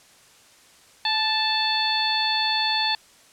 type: harmonic tone with a mistuned harmonic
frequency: 880 Hz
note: A5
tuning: in tune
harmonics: 1 / 2 / 3 / 4 / 5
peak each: -26 / -29 / -30 / -26 / -25 dBFS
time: 1.05-2.95 s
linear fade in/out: 2 ms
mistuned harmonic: 1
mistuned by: -23 cents
effects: white hiss -53 dBFS RMS until 3.32 s + low-pass 9000 Hz 12 dB/octave